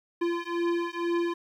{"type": "beating tone pair", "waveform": "square", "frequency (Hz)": [341.8, 343.9], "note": ["F4", "F4"], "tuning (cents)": [-37, -27], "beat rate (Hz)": 2.1, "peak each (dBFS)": -30, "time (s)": [0.21, 1.34], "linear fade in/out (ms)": 10, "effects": ["low-pass 3000 Hz 12 dB/octave", "10-bit"]}